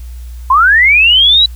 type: linear sweep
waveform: sine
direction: up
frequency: 992 to 3972 Hz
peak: -4 dBFS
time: 0.5-1.46 s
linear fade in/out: 5 ms
effects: added 60 Hz sine -24 dBFS peak until 1.55 s + white hiss -45 dBFS RMS until 1.55 s